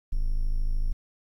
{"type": "tone", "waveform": "triangle", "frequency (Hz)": 26.69, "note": "G#0", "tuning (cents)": 48, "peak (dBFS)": -20, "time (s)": [0.12, 0.93], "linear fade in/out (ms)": 10, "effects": ["10-bit"]}